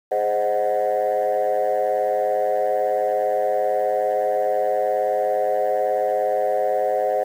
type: chord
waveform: sine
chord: Ab dominant seventh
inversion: none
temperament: equal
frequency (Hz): 415.3 / 523.3 / 622.3 / 740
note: Ab4 / C5 / Eb5 / Gb5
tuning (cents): 0 / 0 / 0 / 0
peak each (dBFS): -26 / -21 / -22 / -22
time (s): 0.11-7.24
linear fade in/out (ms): 10
effects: tanh soft clip ceiling -13 dBFS + 8-bit

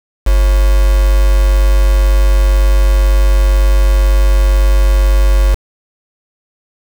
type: tone with quantisation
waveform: sine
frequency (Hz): 49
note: G1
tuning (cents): 0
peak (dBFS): -6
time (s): 0.26-5.55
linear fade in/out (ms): 10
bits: 3
effects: none

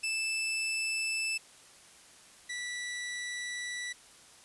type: tone pair in turn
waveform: sawtooth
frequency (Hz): 2637 / 1959.9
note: E7 / B6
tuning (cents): 0 / -14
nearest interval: perfect fourth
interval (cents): 514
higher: first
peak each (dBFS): -27 / -32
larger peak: first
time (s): 0.03-1.38 / 2.49-3.93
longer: second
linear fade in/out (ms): 10
effects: white hiss -56 dBFS RMS until 4.44 s + resampled to 24000 Hz

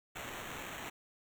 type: noise with sample-and-hold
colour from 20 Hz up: violet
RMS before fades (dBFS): -44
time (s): 0.15-0.9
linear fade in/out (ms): 10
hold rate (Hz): 4900
effects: none

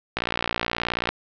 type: click train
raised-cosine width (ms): 0.3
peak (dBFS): -7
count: 55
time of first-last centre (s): 0.17-1.09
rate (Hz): 58.7
effects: low-pass 5000 Hz 12 dB/octave

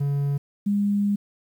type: tone pair in turn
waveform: triangle / sine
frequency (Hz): 141.6 / 203.2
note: C#3 / G#3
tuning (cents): +37 / -38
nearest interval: tritone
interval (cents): 625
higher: second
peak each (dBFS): -19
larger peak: neither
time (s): 0-0.38 / 0.66-1.16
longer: second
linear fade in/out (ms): 10
effects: 9-bit

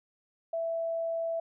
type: tone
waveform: sine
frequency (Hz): 662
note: E5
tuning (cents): +7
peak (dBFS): -29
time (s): 0.53-1.4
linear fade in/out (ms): 5
effects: none

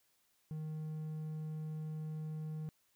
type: tone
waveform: triangle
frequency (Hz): 155.56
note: D#3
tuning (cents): 0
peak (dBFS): -37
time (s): 0.51-2.69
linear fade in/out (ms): 0
effects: white hiss -75 dBFS RMS until 2.95 s

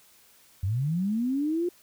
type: linear sweep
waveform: sine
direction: up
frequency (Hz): 87.31 to 359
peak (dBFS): -24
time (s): 0.63-1.69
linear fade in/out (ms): 5
effects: white hiss -58 dBFS RMS until 1.82 s

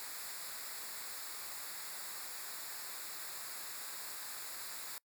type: noise with comb filter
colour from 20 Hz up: white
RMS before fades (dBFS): -45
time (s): 0-4.98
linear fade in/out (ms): 0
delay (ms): 0.33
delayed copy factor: -0.7
effects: noise-tail reverb RT60 0.1 s tail -25 dB re dry

